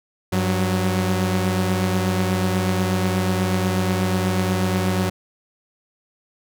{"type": "tone pair together", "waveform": "sawtooth", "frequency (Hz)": [96.3, 184.38], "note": ["G2", "F#3"], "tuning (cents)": [-30, -6], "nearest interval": "major seventh", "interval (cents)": 1124, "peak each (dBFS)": [-18, -17], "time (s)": [0.32, 5.1], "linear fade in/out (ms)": 10, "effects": []}